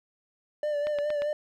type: tone with vibrato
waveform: triangle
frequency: 590 Hz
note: D5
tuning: 8 cents sharp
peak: -24 dBFS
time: 0.63-1.33 s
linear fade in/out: 2 ms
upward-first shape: sine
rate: 4.8 Hz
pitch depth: 35 cents each way
type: click train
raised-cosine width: 0.3 ms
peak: -21 dBFS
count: 4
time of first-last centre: 0.87-1.22 s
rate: 8.56 Hz
effects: none